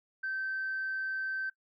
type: tone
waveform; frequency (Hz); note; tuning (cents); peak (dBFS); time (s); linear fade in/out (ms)
sine; 1549; G6; -21; -31; 0.23-1.5; 10
effects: noise-tail reverb RT60 0.1 s tail -20 dB re dry + tanh soft clip ceiling -28 dBFS